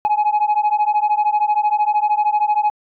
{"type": "beating tone pair", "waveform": "sine", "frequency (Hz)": [835, 848], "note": ["G#5", "G#5"], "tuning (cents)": [9, 36], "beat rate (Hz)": 13, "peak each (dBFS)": -15, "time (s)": [0.05, 2.7], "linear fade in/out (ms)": 0, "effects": ["tanh soft clip ceiling -11 dBFS"]}